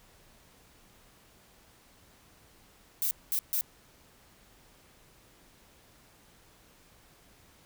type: noise bursts at uneven times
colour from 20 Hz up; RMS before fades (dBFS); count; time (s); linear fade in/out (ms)
violet; -29; 3; 3.02-3.11 / 3.32-3.39 / 3.53-3.61; 0
effects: pink hiss -60 dBFS RMS until 7.65 s